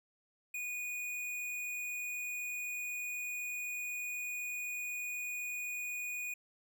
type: tone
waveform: square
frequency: 2463 Hz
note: D#7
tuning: 18 cents flat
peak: -38 dBFS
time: 0.54-6.34 s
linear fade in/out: 5 ms
effects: none